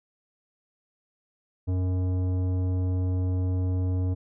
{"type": "tone with tanh clipping", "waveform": "sine", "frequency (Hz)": 91.9, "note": "F#2", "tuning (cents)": -11, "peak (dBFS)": -25, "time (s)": [1.67, 4.15], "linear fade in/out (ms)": 20, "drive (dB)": 13, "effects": []}